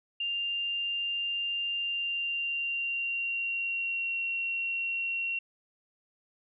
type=tone with pitch glide; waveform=sine; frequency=2794 to 2737 Hz; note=F7 to F7; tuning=0 to -36 cents; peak=-29 dBFS; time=0.2-5.39 s; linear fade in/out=5 ms; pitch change=-36 cents; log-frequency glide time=1.75-4.2 s; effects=none